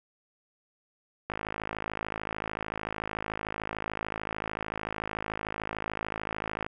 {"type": "click train", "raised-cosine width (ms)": 0.5, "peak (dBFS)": -17, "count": 288, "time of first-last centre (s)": [1.3, 6.664], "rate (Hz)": 53.5, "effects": []}